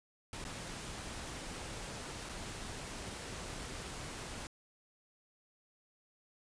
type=noise with dropouts; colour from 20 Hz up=pink; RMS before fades=-44 dBFS; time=0.33-4.47 s; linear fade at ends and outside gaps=1 ms; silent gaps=0.441-0.45 / 2.29-2.294 s; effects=resampled to 22050 Hz